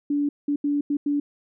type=tone bursts at uneven times; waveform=sine; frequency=288.8 Hz; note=D4; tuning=29 cents flat; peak=-20 dBFS; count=5; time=0.1-0.29 / 0.48-0.56 / 0.64-0.81 / 0.9-0.97 / 1.06-1.2 s; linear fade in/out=5 ms; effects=none